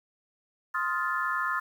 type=chord; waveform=sine; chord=F dominant seventh; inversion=second; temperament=just; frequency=1047.7 / 1257.2 / 1396.9 / 1746.1 Hz; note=C6 / Eb6 / F6 / A6; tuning=+2 / +18 / 0 / -14 cents; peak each=-32 dBFS; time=0.74-1.6 s; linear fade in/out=10 ms; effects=9-bit